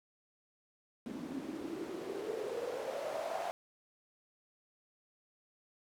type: noise with band-pass filter sweep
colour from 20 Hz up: white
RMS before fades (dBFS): -40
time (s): 1.06-3.51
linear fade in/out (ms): 0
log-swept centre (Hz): 240 to 710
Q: 6.1
effects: none